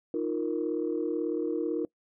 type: chord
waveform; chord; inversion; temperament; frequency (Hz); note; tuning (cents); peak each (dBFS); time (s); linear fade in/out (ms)
sine; Eb suspended second; none; equal; 311.1 / 349.2 / 466.2; Eb4 / F4 / Bb4; 0 / 0 / 0; -31; 0.14-1.85; 2
effects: noise-tail reverb RT60 0.1 s tail -23 dB re dry + tanh soft clip ceiling -19 dBFS